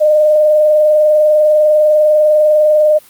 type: tone with vibrato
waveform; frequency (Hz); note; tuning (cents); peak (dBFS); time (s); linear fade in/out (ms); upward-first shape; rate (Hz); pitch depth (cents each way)
sine; 608; D#5; -40; -6; 0-2.99; 20; sine; 20; 30
effects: white hiss -43 dBFS RMS until 3.09 s + Opus 48 kbps